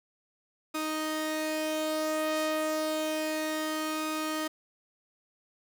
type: tone pair together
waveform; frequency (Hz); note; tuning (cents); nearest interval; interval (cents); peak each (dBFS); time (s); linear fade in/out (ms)
sawtooth; 311.3 / 622.3; D#4 / D#5; +1 / 0; octave; 1199; -28; 0.74-4.48; 10
effects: none